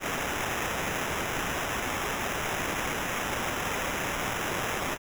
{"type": "noise with sample-and-hold", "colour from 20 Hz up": "blue", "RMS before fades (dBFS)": -31, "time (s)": [0, 4.98], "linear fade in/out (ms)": 50, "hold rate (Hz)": 4410, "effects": []}